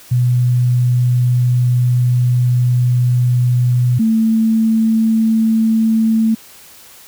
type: tone pair in turn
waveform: sine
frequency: 123.47 / 222.7 Hz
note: B2 / A3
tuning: 0 / +21 cents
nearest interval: minor seventh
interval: 1021 cents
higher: second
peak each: -10 dBFS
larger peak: neither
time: 0.11-3.99 / 3.99-6.35 s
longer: first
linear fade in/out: 10 ms
effects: white hiss -41 dBFS RMS until 7.07 s